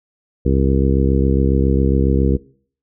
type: harmonic tone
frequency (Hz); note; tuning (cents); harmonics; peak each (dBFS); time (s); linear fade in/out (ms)
67.3; C2; +49; 1 / 2 / 3 / 4 / 5 / 6 / 7; -16 / -19 / -21 / -22 / -23 / -24 / -24; 0.45-2.37; 10
effects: noise-tail reverb RT60 0.5 s tail -21 dB re dry